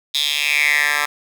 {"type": "tone with high-pass filter sweep", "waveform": "10% pulse", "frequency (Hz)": 146.83, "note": "D3", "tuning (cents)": 0, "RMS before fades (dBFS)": -18, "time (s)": [0.14, 1.06], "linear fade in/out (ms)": 10, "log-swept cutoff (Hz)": [3700, 1400], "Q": 5.3, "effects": []}